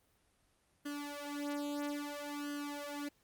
sawtooth tone with flanger, 290 Hz, D4, 22 cents flat, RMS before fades -41 dBFS, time 0.85-3.09 s, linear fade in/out 10 ms, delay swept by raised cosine 0.64 to 3.74 ms, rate 0.6 Hz, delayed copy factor +0.95, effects pink hiss -73 dBFS RMS until 3.23 s + Opus 32 kbps

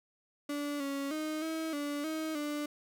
35% pulse tone with pitch steps, 289.8 / 277.8 / 309.8 / 320.9 / 289.5 / 315.8 / 295.1 Hz, D4 / C#4 / D#4 / E4 / D4 / D#4 / D4, -23 / +4 / -7 / -46 / -25 / +26 / +8 cents, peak -32 dBFS, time 0.49-2.66 s, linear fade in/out 5 ms, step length 310 ms, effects none

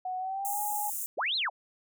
sine tone with pitch glide, 740 to 830.6 Hz, F#5 to G#5, 0 to 0 cents, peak -31 dBFS, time 0.05-0.9 s, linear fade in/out 5 ms, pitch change +200 cents, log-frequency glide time 0.18-0.61 s
white high-pass noise, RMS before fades -35 dBFS, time 0.45-1.06 s, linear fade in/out 0 ms, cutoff 6800 Hz, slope 48 dB/octave
sine linear two-way sweep, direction up then down, 252.4 to 4266 to 536 Hz, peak -27 dBFS, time 1.17-1.5 s, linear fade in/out 20 ms, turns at 1.36 s
effects none

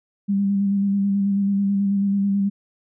sine tone with vibrato, 198.8 Hz, G3, 25 cents sharp, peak -17 dBFS, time 0.28-2.5 s, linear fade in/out 20 ms, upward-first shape square, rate 9.2 Hz, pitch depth 19 cents each way, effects none

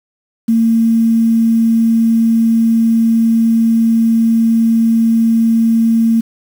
sine tone with quantisation, 227.4 Hz, A#3, 43 cents flat, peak -8 dBFS, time 0.48-6.21 s, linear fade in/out 10 ms, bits 6, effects none

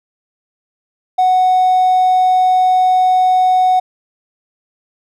triangle tone with hard clipping, 740 Hz, F#5, in tune, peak -9 dBFS, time 1.18-3.8 s, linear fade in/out 10 ms, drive 4 dB, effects none

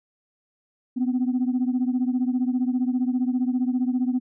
sine beating tone pair, 247.5 / 262.5 Hz, B3 / C4, +4 / +6 cents, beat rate 15 Hz, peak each -21 / -24 dBFS, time 0.96-4.2 s, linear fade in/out 20 ms, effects tanh soft clip ceiling -16 dBFS

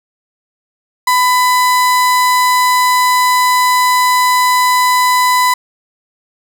35% pulse tone, 1000 Hz, B5, 21 cents sharp, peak -7 dBFS, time 1.07-5.54 s, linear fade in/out 5 ms, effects none

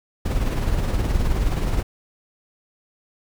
brown noise with tremolo, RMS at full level -19 dBFS, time 0.25-1.83 s, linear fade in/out 10 ms, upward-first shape sine, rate 19 Hz, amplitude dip 45%, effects none

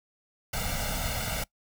pink noise with comb filter, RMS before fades -31 dBFS, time 0.53-1.44 s, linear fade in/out 5 ms, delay 1.4 ms, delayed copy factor +0.95, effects noise-tail reverb RT60 0.1 s tail -22 dB re dry

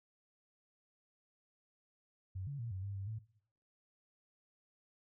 sine tone with pitch steps, 94.1 / 141.4 / 116.6 / 94.1 / 99.6 / 97.6 / 109.8 Hz, F#2 / C#3 / A#2 / F#2 / G2 / G2 / A2, +30 / +35 / +1 / +30 / +28 / -7 / -3 cents, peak -39 dBFS, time 2.35-3.19 s, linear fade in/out 10 ms, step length 120 ms, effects noise-tail reverb RT60 0.7 s tail -21 dB re dry

